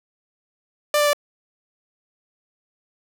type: tone with pitch steps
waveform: sawtooth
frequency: 593 / 588.2 / 583.5 Hz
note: D5 / D5 / D5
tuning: +17 / +3 / -11 cents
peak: -12 dBFS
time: 0.94-1.132 s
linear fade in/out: 2 ms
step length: 64 ms
effects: none